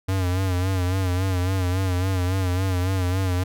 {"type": "tone with vibrato", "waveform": "square", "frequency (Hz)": 92.5, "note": "F#2", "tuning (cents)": 0, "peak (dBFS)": -21, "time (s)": [0.08, 3.44], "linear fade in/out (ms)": 10, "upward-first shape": "sine", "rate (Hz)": 3.6, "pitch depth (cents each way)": 66, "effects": []}